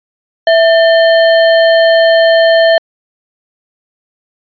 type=tone with sample-and-hold; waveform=sine; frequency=659.3 Hz; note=E5; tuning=in tune; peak=-4 dBFS; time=0.47-2.78 s; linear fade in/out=2 ms; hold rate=2450 Hz; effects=resampled to 11025 Hz